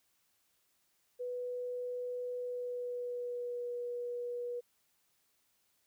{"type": "tone with pitch glide", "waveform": "sine", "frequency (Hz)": [493.9, 484.3], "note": ["B4", "B4"], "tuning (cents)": [0, -34], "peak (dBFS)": -36, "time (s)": [1.19, 4.61], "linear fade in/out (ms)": 20, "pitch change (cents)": -34, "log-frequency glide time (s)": [2.37, 3.7], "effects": ["white hiss -75 dBFS RMS until 5.86 s"]}